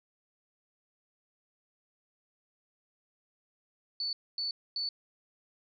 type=tone bursts; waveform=sine; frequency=4475 Hz; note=C#8; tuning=16 cents sharp; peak=-31 dBFS; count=3; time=4-4.89 s; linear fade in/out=2 ms; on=130 ms; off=250 ms; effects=none